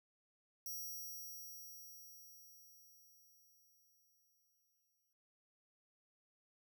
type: tone with exponential decay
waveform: 15% pulse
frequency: 5700 Hz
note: F8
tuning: 34 cents sharp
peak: -37 dBFS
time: 0.66-5.13 s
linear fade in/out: 2 ms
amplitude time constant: 970 ms
effects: none